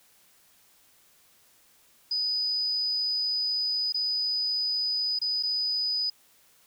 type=tone with dropouts; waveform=sine; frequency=4978 Hz; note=D#8; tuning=in tune; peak=-25 dBFS; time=2.11-6.1 s; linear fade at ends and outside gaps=5 ms; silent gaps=3.924-3.943 / 5.19-5.215 / 5.427-5.433 s; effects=white hiss -61 dBFS RMS until 6.66 s